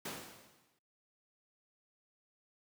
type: noise with exponential decay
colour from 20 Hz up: pink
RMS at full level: -39 dBFS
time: 0.05-0.79 s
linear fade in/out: 5 ms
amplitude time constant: 160 ms
effects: noise-tail reverb RT60 0.6 s tail -26 dB re dry + high-pass 150 Hz 12 dB/octave